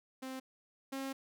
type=tone pair in turn; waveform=sawtooth; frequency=261.8 / 269.6 Hz; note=C4 / C#4; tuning=+1 / -48 cents; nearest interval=minor second; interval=51 cents; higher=second; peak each=-37 / -34 dBFS; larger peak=second; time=0.22-0.4 / 0.92-1.13 s; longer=second; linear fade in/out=10 ms; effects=none